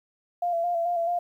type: tone with vibrato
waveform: sine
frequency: 688 Hz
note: F5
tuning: 26 cents flat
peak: -23 dBFS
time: 0.42-1.19 s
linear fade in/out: 5 ms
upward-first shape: square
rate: 4.6 Hz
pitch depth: 34 cents each way
effects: 10-bit